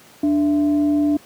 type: tone with frequency modulation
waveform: sine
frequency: 293.7 Hz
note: D4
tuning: in tune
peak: -14 dBFS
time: 0.23-1.17 s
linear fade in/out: 5 ms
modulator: 373 Hz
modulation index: 0.38
effects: pink hiss -47 dBFS RMS until 1.25 s + high-pass 150 Hz 12 dB/octave